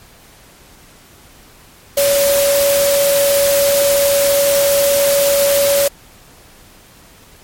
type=tone in noise; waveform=sine; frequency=564 Hz; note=C#5; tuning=30 cents sharp; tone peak=-11 dBFS; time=1.97-5.88 s; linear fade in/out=5 ms; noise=white; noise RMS=-18 dBFS; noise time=1.97-5.88 s; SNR=+4 dB; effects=pink hiss -44 dBFS RMS until 7.43 s + MP3 64 kbps